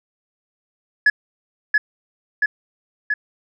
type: tone with echo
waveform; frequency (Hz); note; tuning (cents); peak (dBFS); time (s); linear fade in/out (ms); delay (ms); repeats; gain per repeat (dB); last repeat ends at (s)
sine; 1700; G#6; +40; -7; 1.06-1.1; 5; 680; 3; -3; 3.14
effects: tanh soft clip ceiling -9 dBFS